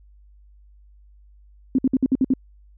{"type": "tone bursts", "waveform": "sine", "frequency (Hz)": 261.6, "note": "C4", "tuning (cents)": 0, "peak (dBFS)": -14, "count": 7, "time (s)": [1.75, 2.337], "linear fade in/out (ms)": 2, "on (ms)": 35, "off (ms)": 57, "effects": ["added 50 Hz sine -48 dBFS peak until 2.77 s"]}